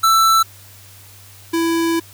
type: tone pair in turn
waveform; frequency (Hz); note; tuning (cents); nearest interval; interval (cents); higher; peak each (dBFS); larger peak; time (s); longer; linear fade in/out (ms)
square; 1328 / 332; E6 / E4; +12 / +12; 2 octaves; 2400; first; -11 / -16; first; 0.03-0.43 / 1.53-2; second; 10
effects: added 98 Hz sine -44 dBFS peak until 2.13 s + white hiss -44 dBFS RMS until 2.13 s